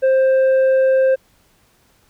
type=tone with tanh clipping; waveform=triangle; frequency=527 Hz; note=C5; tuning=12 cents sharp; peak=-12 dBFS; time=0.02-1.16 s; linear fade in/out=20 ms; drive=9 dB; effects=pink hiss -57 dBFS RMS until 2.09 s